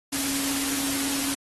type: tone in noise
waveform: sine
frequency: 275.4 Hz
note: C#4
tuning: 11 cents flat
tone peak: -30 dBFS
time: 0.12-1.35 s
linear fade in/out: 10 ms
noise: white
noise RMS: -28 dBFS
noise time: 0.12-1.35 s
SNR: -5 dB
effects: AAC 32 kbps